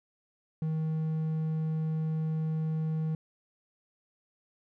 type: tone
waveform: triangle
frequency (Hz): 158.1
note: D#3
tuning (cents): +28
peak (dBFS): -26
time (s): 0.62-3.15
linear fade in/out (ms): 2
effects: none